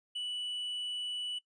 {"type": "tone", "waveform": "triangle", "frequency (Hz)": 2960, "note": "F#7", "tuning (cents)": 0, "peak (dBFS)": -33, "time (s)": [0.15, 1.39], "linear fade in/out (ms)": 10, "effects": ["noise-tail reverb RT60 0.1 s tail -19 dB re dry", "resampled to 22050 Hz"]}